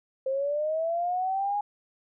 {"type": "linear sweep", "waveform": "sine", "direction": "up", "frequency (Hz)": [523.3, 830.6], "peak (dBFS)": -25, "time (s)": [0.26, 1.61], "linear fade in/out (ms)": 5, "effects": []}